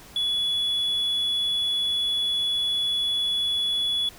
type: tone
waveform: triangle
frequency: 3403 Hz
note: G#7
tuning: 41 cents sharp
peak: -20 dBFS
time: 0.16-4.09 s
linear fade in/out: 2 ms
effects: tanh soft clip ceiling -16 dBFS + pink hiss -47 dBFS RMS until 4.18 s